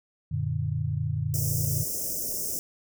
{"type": "chord", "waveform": "sine", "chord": "Gb augmented", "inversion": "none", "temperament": "equal with one note detuned", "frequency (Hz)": [92.5, 116.54, 148.02], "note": ["Gb2", "Bb2", "D3"], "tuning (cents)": [0, 0, 14], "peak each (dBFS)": [-31, -30, -29], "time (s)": [0.31, 1.84], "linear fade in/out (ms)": 10}
{"type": "band-stop noise", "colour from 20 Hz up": "white", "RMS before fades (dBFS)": -31, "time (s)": [1.34, 2.59], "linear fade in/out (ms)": 0, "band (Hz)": [650, 5200], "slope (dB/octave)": 96}
{"effects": []}